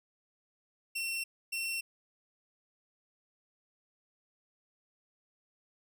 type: tone pair in turn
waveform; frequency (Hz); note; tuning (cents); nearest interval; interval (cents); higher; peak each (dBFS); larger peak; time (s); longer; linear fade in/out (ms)
sawtooth; 2712 / 2712; E7 / E7; +49 / +49; unison; 0; neither; -30 / -30; neither; 0.95-1.24 / 1.52-1.81; neither; 10
effects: none